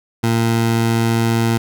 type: tone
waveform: 20% pulse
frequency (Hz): 114.9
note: A#2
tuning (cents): -25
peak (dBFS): -9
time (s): 0.23-1.58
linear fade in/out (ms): 10
effects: none